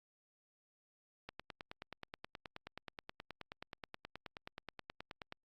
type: click train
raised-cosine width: 0.3 ms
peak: -29 dBFS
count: 39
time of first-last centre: 1.29-5.324 s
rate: 9.42 Hz
effects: Opus 48 kbps